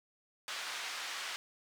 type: band-pass noise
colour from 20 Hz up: pink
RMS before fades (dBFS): -41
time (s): 0.48-1.36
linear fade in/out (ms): 0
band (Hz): 1300 to 5600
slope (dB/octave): 12
effects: none